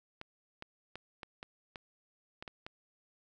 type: clicks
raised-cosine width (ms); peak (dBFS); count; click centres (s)
0.3; -27; 9; 0.214 / 0.624 / 0.956 / 1.232 / 1.429 / 1.758 / 2.425 / 2.478 / 2.665
effects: none